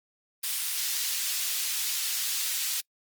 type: high-pass noise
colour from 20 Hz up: pink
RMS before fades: -30 dBFS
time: 0.43-2.81 s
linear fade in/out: 10 ms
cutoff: 3500 Hz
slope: 12 dB/octave
effects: noise-tail reverb RT60 0.1 s tail -26 dB re dry + Opus 32 kbps